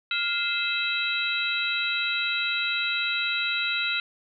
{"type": "tone cluster", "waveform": "sine", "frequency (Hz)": [1405, 2074, 2613, 3168, 3905], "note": ["F6", "C7", "E7", "G7", "B7"], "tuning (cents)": [10, -16, -16, 18, -20], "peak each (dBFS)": [-30, -35, -28, -36, -29], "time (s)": [0.11, 4], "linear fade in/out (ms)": 2, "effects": []}